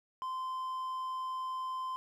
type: tone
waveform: triangle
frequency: 1035 Hz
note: C6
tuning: 19 cents flat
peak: -33 dBFS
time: 0.22-1.96 s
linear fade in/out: 0 ms
effects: none